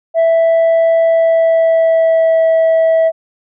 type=tone with pitch glide; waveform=sine; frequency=659.3 to 650.6 Hz; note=E5 to E5; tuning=0 to -23 cents; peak=-5 dBFS; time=0.14-3.12 s; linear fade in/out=50 ms; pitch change=-23 cents; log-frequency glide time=1.03-2.45 s; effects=tanh soft clip ceiling -7 dBFS